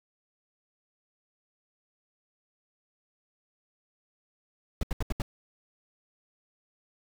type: noise bursts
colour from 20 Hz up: brown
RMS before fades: -27 dBFS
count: 5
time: 4.81-5.22 s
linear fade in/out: 2 ms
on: 22 ms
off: 75 ms
effects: none